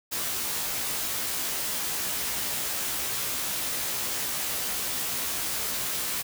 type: noise with comb filter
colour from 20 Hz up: white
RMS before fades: -30 dBFS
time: 0.11-6.23 s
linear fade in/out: 20 ms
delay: 16 ms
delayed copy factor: +0.8
effects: none